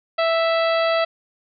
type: harmonic tone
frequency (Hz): 659.3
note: E5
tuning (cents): 0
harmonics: 1 / 2 / 3 / 4 / 5 / 6 / 7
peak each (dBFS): -18 / -24 / -28 / -30 / -32 / -34 / -35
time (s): 0.18-1.05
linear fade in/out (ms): 10
effects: none